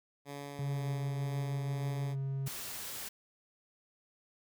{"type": "tone with tremolo", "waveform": "10% pulse", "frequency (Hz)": 142.2, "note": "C#3", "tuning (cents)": 45, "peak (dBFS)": -33, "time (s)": [0.25, 2.16], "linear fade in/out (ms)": 50, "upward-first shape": "sine", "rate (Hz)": 2, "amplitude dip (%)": 25}
{"type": "tone with pitch glide", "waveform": "triangle", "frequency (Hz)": [138.59, 135.97], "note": ["C#3", "C#3"], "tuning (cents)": [0, -33], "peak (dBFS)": -31, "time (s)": [0.59, 2.48], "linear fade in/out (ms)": 2, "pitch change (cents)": -33, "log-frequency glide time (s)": [0.71, 0.87]}
{"type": "noise", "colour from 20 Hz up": "white", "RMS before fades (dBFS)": -42, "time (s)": [2.46, 3.09], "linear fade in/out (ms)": 10}
{"effects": []}